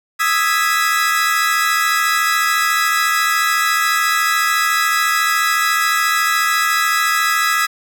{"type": "chord", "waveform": "40% pulse", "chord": "E major seventh", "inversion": "third", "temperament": "equal", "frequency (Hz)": [1244.5, 1318.5, 1661.2, 1975.5], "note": ["D#6", "E6", "G#6", "B6"], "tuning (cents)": [0, 0, 0, 0], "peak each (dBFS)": -19, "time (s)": [0.19, 7.67], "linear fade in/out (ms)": 20, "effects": []}